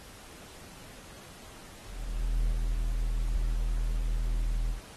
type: tone with ADSR envelope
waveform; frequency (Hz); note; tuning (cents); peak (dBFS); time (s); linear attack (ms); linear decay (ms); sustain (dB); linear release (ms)
triangle; 40.31; E1; -38; -21; 1.82-4.81; 670; 48; -3; 120
effects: pink hiss -50 dBFS RMS until 4.96 s + AAC 32 kbps